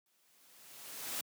white noise with exponential growth, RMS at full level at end -37 dBFS, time 0.06-1.21 s, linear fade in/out 2 ms, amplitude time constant 250 ms, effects high-pass 150 Hz 12 dB/octave

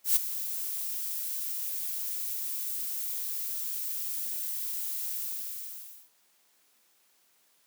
violet noise with ADSR envelope, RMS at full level -21 dBFS, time 0.04-6.1 s, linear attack 120 ms, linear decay 15 ms, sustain -13 dB, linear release 910 ms, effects white hiss -67 dBFS RMS until 7.66 s + high-pass 200 Hz 12 dB/octave

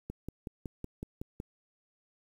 click train, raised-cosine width 3 ms, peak -25 dBFS, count 8, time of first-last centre 0.1-1.401 s, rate 5.38 Hz, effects 9-bit

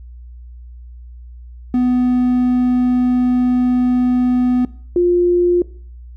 triangle / sine tone pair in turn, 249.1 / 352.3 Hz, B3 / F4, +15 / +15 cents, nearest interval tritone, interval 600 cents, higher second, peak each -10 dBFS, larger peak neither, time 1.74-4.65 / 4.96-5.62 s, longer first, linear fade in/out 2 ms, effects noise-tail reverb RT60 0.5 s tail -20 dB re dry + added 60 Hz sine -33 dBFS peak until 6.16 s

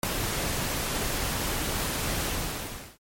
pink noise with ADSR envelope, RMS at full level -21 dBFS, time 0.03-2.98 s, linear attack 4 ms, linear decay 4 ms, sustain -8 dB, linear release 710 ms, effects MP3 64 kbps

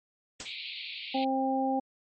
white noise with exponential decay, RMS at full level -33 dBFS, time 0.4-0.56 s, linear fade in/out 1 ms, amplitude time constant 34 ms
pink band-pass noise, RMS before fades -40 dBFS, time 0.45-1.25 s, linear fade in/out 10 ms, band 2200 to 4400 Hz, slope 96 dB/octave
harmonic tone, 265.6 Hz, C4, 26 cents sharp, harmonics 1 / 2 / 3, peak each -29 / -33 / -29 dBFS, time 1.14-1.8 s, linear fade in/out 10 ms
effects MP3 32 kbps

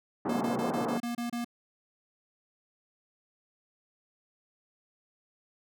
pink band-pass noise, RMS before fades -32 dBFS, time 0.25-0.98 s, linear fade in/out 5 ms, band 170 to 1100 Hz, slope 24 dB/octave
square tone bursts, 237.8 Hz, A#3, 35 cents sharp, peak -32 dBFS, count 8, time 0.29-1.446 s, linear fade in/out 5 ms, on 120 ms, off 28 ms
effects none

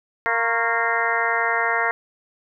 harmonic tone with a mistuned harmonic, 231.2 Hz, A#3, 14 cents flat, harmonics 2 / 3 / 4 / 5 / 6 / 7 / 8 / 9, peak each -29 / -27 / -27 / -28 / -26 / -28 / -24 / -29 dBFS, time 0.26-1.91 s, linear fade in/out 0 ms, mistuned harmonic 5, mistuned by -76 cents, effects none

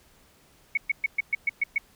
sine tone bursts, 2217 Hz, C#7, in tune, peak -20 dBFS, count 8, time 0.75-1.782 s, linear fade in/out 5 ms, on 24 ms, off 120 ms, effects pink hiss -59 dBFS RMS until 1.95 s

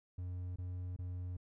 triangle tone bursts, 90.1 Hz, F#2, 45 cents flat, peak -37 dBFS, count 3, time 0.18-1.368 s, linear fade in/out 5 ms, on 380 ms, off 24 ms, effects none

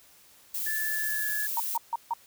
violet noise, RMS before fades -32 dBFS, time 0.54-1.77 s, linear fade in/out 5 ms
sine tone with pitch glide, 1743 to 1703.2 Hz, A6 to G#6, -17 to +43 cents, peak -30 dBFS, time 0.66-1.47 s, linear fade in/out 10 ms, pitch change -40 cents, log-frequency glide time 0.85-1.3 s
sine tone bursts, 930 Hz, A#5, 4 cents flat, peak -25 dBFS, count 4, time 1.57-2.136 s, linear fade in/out 2 ms, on 29 ms, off 150 ms
effects white hiss -57 dBFS RMS until 2.26 s

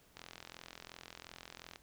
click train, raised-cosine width 0.2 ms, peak -30 dBFS, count 69, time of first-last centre 0.17-1.759 s, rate 42.8 Hz, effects pink hiss -66 dBFS RMS until 1.82 s

